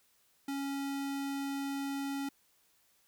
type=tone; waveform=square; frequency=277.2 Hz; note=C#4; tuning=in tune; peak=-35 dBFS; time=0.48-2.29 s; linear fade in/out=5 ms; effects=white hiss -70 dBFS RMS until 3.07 s